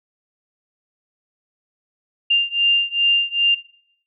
sine beating tone pair, 2794 / 2796.5 Hz, F7 / F7, 0 / +2 cents, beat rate 2.5 Hz, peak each -18 dBFS, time 2.3-3.55 s, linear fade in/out 10 ms, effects noise-tail reverb RT60 0.7 s tail -19 dB re dry

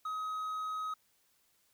triangle tone, 1266 Hz, D#6, 30 cents sharp, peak -33 dBFS, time 0.05-0.94 s, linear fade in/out 5 ms, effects white hiss -72 dBFS RMS until 1.73 s

